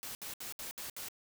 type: noise bursts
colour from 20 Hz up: white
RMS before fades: -43 dBFS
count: 6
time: 0.03-1.085 s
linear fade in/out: 0 ms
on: 120 ms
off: 67 ms
effects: none